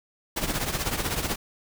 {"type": "noise with tremolo", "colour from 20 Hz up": "pink", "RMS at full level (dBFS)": -25, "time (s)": [0.36, 1.36], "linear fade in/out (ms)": 10, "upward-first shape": "triangle", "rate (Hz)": 16, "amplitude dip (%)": 75, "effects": []}